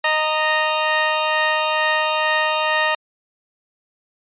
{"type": "tone pair together", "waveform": "15% pulse", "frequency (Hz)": [619.4, 928], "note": ["D#5", "A#5"], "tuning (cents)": [-8, -8], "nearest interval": "perfect fifth", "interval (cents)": 700, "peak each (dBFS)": -13, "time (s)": [0.04, 2.95], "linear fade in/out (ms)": 5, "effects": ["resampled to 8000 Hz"]}